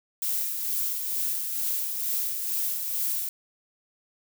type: noise with tremolo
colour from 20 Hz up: violet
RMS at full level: -27 dBFS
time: 0.22-3.29 s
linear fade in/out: 2 ms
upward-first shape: sine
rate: 2.2 Hz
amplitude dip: 40%
effects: none